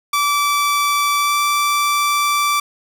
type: tone with pitch glide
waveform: sawtooth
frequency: 1159 to 1166.4 Hz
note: D6 to D6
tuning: -23 to -12 cents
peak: -11 dBFS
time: 0.13-2.6 s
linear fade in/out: 5 ms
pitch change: +11 cents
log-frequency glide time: 1.19-1.35 s
effects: none